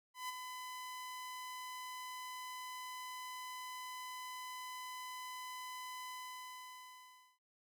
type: tone with ADSR envelope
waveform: sawtooth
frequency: 1008 Hz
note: B5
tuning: 35 cents sharp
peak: -35 dBFS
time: 0.14-7.39 s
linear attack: 150 ms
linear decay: 18 ms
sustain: -6 dB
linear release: 1300 ms
effects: none